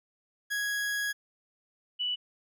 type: tone pair in turn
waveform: 40% pulse / sine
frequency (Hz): 1661.2 / 2960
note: G#6 / F#7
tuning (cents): 0 / 0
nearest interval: minor seventh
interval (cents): 1000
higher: second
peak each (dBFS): -28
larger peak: neither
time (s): 0.5-1.13 / 1.99-2.16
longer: first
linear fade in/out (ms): 20
effects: none